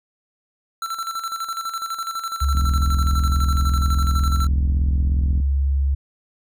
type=tone with tremolo; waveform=square; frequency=1341 Hz; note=E6; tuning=29 cents sharp; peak=-24 dBFS; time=0.82-4.47 s; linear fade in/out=2 ms; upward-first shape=square; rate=12 Hz; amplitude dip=60%
type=tone with pitch glide; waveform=sine; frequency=69.3 to 68.86 Hz; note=C#2 to C#2; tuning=0 to -11 cents; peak=-16 dBFS; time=2.41-5.95 s; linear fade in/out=10 ms; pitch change=-11 cents; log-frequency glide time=2.53-5.56 s
type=click train; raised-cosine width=5 ms; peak=-16 dBFS; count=123; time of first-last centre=2.55-5.4 s; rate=42.8 Hz
effects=none